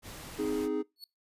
pink noise, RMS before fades -45 dBFS, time 0.02-0.69 s, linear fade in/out 50 ms
triangle chord, Ab major, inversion first, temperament just, 259.6 / 311.5 / 415.3 Hz, C4 / Eb4 / Ab4, -13 / +2 / 0 cents, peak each -34 / -31 / -30 dBFS, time 0.38-0.83 s, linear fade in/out 20 ms
45% pulse tone with exponential growth, 4407 Hz, C#8, 11 cents flat, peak -39 dBFS, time 0.96-1.04 s, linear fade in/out 1 ms, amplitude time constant 17 ms
effects noise-tail reverb RT60 0.2 s tail -23 dB re dry + resampled to 32000 Hz

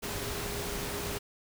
sine tone in noise, 407.9 Hz, G#4, 31 cents flat, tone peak -41 dBFS, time 0.02-1.19 s, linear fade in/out 20 ms, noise pink, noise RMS -36 dBFS, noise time 0.02-1.19 s, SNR -8 dB, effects none

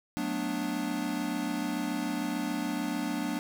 square chord, B minor seventh, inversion second, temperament equal, 185 / 220 / 246.9 / 293.7 Hz, F#3 / A3 / B3 / D4, 0 / 0 / 0 / 0 cents, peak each -39 / -38 / -36 / -34 dBFS, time 0.17-3.39 s, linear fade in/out 0 ms, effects none

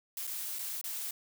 blue noise with dropouts, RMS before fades -38 dBFS, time 0.17-1.11 s, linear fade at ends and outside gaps 2 ms, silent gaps 0.27-0.274 / 0.587-0.591 / 0.813-0.84 s, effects none

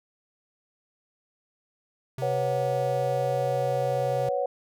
square tone, 130.81 Hz, C3, in tune, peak -32 dBFS, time 2.18-4.29 s, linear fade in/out 2 ms
sine chord, B suspended second, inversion none, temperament equal, 493.9 / 554.4 / 740 Hz, B4 / C#5 / F#5, 0 / 0 / 0 cents, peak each -29 / -27 / -30 dBFS, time 2.22-4.46 s, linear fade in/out 2 ms
effects none

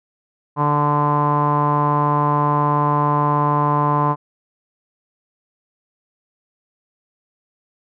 sawtooth tone with low-pass filter, 146.9 Hz, D3, 1 cent sharp, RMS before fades -17 dBFS, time 0.56-4.16 s, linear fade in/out 50 ms, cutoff 1000 Hz, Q 9.7, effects none

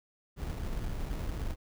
brown noise with sample-and-hold, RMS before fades -35 dBFS, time 0.36-1.56 s, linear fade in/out 50 ms, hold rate 1575 Hz, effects none

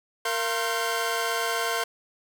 sawtooth tone cluster, 462.8 / 686 / 1063 / 1547 Hz, A#4 / F5 / C6 / G6, -13 / -31 / +27 / -23 cents, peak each -27 dBFS, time 0.25-1.84 s, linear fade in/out 5 ms, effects none

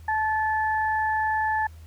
sine tone pair together, 869 / 1740.5 Hz, A5 / A6, -22 / -19 cents, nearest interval octave, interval 1203 cents, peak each -23 / -27 dBFS, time 0.08-1.67 s, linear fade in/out 5 ms, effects added 80 Hz sine -42 dBFS peak until 1.86 s + pink hiss -58 dBFS RMS until 1.86 s

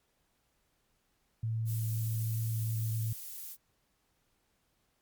sine tone with pitch glide, 112.5 to 111.4 Hz, A2 to A2, +39 to +22 cents, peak -30 dBFS, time 1.43-3.13 s, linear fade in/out 5 ms, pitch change -17 cents, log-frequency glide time 2.22-2.95 s
violet noise, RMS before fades -43 dBFS, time 1.65-3.57 s, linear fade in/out 50 ms
effects pink hiss -75 dBFS RMS until 5.01 s + MP3 96 kbps

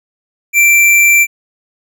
square tone, 2349 Hz, D7, in tune, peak -6 dBFS, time 0.53-1.27 s, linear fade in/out 50 ms, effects none

